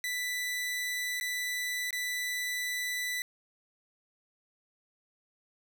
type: tone with dropouts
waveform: sawtooth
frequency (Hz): 1982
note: B6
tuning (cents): +6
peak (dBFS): -28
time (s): 0.04-3.22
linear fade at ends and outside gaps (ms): 1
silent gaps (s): 1.2-1.21 / 1.907-1.928
effects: none